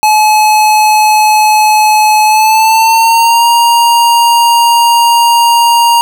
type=tone with pitch glide; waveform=square; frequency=856 to 938.9 Hz; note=A5 to A#5; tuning=-48 to +12 cents; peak=-5 dBFS; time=0.03-6.01 s; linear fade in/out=0 ms; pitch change=+160 cents; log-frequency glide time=2.25-3.46 s; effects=none